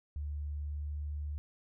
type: tone with pitch glide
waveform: sine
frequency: 73.42 to 73.85 Hz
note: D2 to D2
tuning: 0 to +10 cents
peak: -35 dBFS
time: 0.16-1.38 s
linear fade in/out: 0 ms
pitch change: +10 cents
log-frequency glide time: 0.6-0.95 s
effects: none